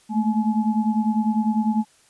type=tone cluster; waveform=sine; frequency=215.1 / 225.1 / 851 Hz; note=A3 / A3 / G#5; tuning=-39 / +40 / +42 cents; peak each=-21 / -22 / -28 dBFS; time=0.09-1.85 s; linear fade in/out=50 ms; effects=white hiss -57 dBFS RMS until 2.09 s + resampled to 24000 Hz